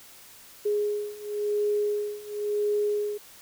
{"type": "beating tone pair", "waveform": "sine", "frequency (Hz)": [415.3, 416.25], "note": ["G#4", "G#4"], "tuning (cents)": [0, 4], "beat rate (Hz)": 0.95, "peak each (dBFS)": [-29, -27], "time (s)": [0.65, 3.18], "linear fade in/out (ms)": 10, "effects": ["white hiss -50 dBFS RMS until 3.41 s"]}